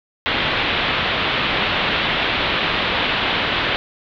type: low-pass noise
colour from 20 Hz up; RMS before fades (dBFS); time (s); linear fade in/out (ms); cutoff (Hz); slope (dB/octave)
white; -20; 0.26-3.76; 0; 3700; 48
effects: none